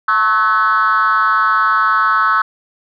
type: tone with frequency modulation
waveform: sine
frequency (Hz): 1297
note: E6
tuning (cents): -28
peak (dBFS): -9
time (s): 0.08-2.42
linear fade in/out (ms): 5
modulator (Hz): 203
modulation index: 1.2
effects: tanh soft clip ceiling -7 dBFS